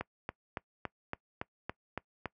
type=click train; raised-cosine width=0.5 ms; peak=-20 dBFS; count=9; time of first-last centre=0.01-2.257 s; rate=3.56 Hz; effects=noise-tail reverb RT60 0.1 s tail -23 dB re dry + high-pass 60 Hz 12 dB/octave